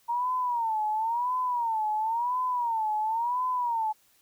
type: tone with vibrato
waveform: sine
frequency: 929 Hz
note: A#5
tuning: 6 cents flat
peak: -25 dBFS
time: 0.08-3.93 s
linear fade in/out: 20 ms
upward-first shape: sine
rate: 0.96 Hz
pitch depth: 150 cents each way
effects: white hiss -64 dBFS RMS until 4.21 s